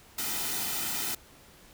white noise with comb filter, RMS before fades -32 dBFS, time 0.18-1.15 s, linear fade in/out 5 ms, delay 1.8 ms, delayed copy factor -0.65, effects pink hiss -55 dBFS RMS until 1.73 s

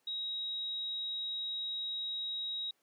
sine tone, 3810 Hz, A#7, 37 cents sharp, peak -35 dBFS, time 0.07-2.71 s, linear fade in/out 5 ms, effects pink hiss -75 dBFS RMS until 2.82 s + high-pass 300 Hz 12 dB/octave

